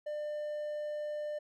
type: tone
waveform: triangle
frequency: 598 Hz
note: D5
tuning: 31 cents sharp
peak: -33 dBFS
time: 0.06-1.39 s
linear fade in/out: 10 ms
effects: none